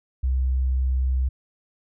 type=tone; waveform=sine; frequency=64.6 Hz; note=C2; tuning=21 cents flat; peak=-19 dBFS; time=0.23-1.29 s; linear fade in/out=10 ms; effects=none